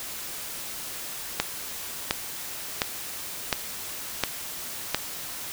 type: click train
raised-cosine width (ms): 0.2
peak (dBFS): -4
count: 6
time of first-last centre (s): 1.4-4.946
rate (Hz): 1.41
effects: white hiss -36 dBFS RMS until 5.52 s